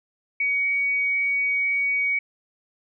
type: tone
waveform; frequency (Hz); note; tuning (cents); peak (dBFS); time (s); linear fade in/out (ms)
sine; 2251; C#7; +26; -20; 0.4-2.19; 5
effects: none